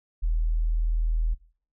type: tone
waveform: sine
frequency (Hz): 40.29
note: E1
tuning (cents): -39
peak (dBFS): -21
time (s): 0.22-1.35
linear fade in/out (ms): 20
effects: noise-tail reverb RT60 0.5 s tail -21 dB re dry

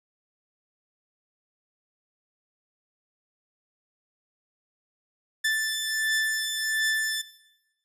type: beating tone pair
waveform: sawtooth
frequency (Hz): 1760 / 1761.4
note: A6 / A6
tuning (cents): 0 / +1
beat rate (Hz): 1.4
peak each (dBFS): -22 / -27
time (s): 5.44-7.22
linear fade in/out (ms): 10
effects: noise-tail reverb RT60 1.0 s tail -18 dB re dry + resampled to 32000 Hz

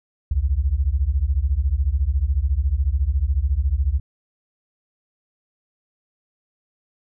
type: beating tone pair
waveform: sine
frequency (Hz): 61.74 / 75.74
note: B1 / D#2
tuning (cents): 0 / -46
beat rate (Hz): 14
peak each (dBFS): -20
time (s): 0.31-4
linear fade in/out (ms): 5
effects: none

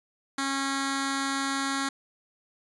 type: tone with notch filter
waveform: 10% pulse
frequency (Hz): 273.3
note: C#4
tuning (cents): -24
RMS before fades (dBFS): -29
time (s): 0.38-1.89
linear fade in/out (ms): 5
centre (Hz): 590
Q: 0.76
effects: resampled to 24000 Hz

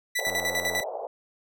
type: tone with tremolo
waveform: sawtooth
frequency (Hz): 1975.5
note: B6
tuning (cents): 0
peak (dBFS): -21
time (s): 0.15-0.84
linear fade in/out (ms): 10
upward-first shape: square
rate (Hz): 10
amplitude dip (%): 65
type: band-pass noise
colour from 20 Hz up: white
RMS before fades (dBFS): -34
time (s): 0.19-1.07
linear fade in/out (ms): 2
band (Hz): 450 to 800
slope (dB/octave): 48
type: click train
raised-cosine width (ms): 1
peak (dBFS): -24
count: 48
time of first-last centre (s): 0.27-0.804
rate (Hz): 88
effects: none

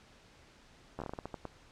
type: slowing click train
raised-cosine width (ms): 1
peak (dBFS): -25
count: 11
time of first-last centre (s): 0.99-1.453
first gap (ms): 12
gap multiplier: 1.28
effects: pink hiss -60 dBFS RMS until 1.71 s + low-pass 6000 Hz 12 dB/octave

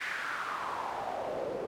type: noise with band-pass filter sweep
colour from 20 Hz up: pink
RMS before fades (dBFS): -36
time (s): 0-1.67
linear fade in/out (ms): 20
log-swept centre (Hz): 1900 to 450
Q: 3.7
effects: none

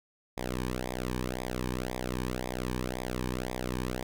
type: tone with flanger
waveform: sawtooth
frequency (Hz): 62.5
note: B1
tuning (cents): +21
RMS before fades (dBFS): -34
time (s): 0.37-4.03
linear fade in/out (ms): 5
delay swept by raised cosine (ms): 0.69 to 1.5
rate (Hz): 1.9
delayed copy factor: -0.95
effects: none

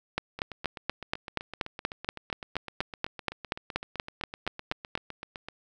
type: two click trains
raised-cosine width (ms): 0.3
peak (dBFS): -11 / -22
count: 21 / 41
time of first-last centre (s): 0.18-4.953 / 0.39-5.486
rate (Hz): 4.19 / 7.85
effects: none

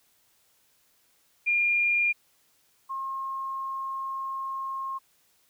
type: tone pair in turn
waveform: sine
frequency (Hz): 2409 / 1073.1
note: D7 / C6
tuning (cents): +43 / +43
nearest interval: octave + major second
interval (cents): 1400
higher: first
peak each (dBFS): -21 / -30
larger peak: first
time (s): 1.46-2.13 / 2.89-4.99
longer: second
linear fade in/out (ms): 20
effects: white hiss -66 dBFS RMS until 5.49 s

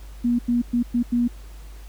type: tone bursts at uneven times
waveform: sine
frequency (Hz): 240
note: B3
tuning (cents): -49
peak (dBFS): -17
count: 5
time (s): 0.24-0.39 / 0.48-0.62 / 0.73-0.83 / 0.94-1.03 / 1.12-1.28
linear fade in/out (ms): 10
effects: added 50 Hz sine -37 dBFS peak until 1.88 s + pink hiss -51 dBFS RMS until 1.88 s

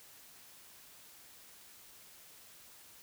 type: silence
effects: white hiss -57 dBFS RMS until 3.02 s

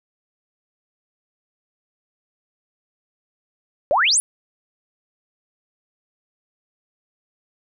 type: exponential sweep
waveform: sine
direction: up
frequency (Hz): 523.3 to 10790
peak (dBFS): -14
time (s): 3.91-4.2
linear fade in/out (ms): 0
effects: none

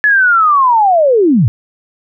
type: linear sweep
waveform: sine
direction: down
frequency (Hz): 1725 to 92.5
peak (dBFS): -6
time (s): 0.04-1.48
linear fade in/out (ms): 0
effects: none

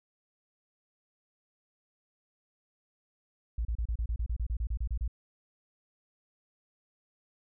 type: tone bursts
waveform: sine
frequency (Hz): 56.5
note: A1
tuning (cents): +47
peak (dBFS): -28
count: 15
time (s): 3.58-5.079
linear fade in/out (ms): 5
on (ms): 71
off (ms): 31
effects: none

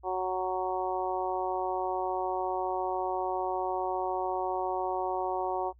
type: harmonic tone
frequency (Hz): 185.4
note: F#3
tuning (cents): +4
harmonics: 2 / 3 / 4 / 5 / 6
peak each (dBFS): -34 / -37 / -32 / -35 / -40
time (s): 0.03-5.73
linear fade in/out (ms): 50
effects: noise-tail reverb RT60 0.1 s tail -25 dB re dry + added 60 Hz sine -55 dBFS peak until 5.79 s

